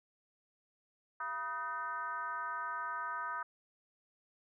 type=tone with frequency modulation; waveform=sine; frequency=1250 Hz; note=D#6; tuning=8 cents sharp; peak=-36 dBFS; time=1.2-3.43 s; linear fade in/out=5 ms; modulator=282 Hz; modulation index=1.2; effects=none